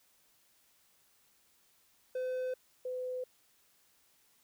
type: tone pair in turn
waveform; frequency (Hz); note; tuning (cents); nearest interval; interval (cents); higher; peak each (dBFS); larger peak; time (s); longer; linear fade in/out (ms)
triangle / sine; 510 / 505.9; C5 / B4; -44 / +42; unison; 14; first; -31 / -35; first; 2.15-2.54 / 2.85-3.24; neither; 5
effects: white hiss -69 dBFS RMS until 4.43 s